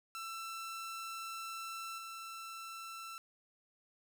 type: tone with level steps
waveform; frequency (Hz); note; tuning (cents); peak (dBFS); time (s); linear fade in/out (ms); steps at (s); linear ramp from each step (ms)
sawtooth; 1337; E6; +24; -38 / -41; 0.15-3.18; 0; 1.98; 2
effects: none